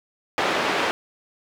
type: band-pass noise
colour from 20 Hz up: pink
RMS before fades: -23 dBFS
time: 0.38-0.91 s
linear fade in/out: 0 ms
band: 390 to 2900 Hz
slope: 12 dB/octave
effects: none